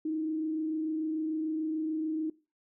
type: tone with frequency modulation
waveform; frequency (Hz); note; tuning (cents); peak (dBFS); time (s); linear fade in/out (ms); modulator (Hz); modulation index
sine; 314.3; D#4; +18; -29; 0.05-2.3; 5; 26.8; 0.32
effects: noise-tail reverb RT60 0.3 s tail -20 dB re dry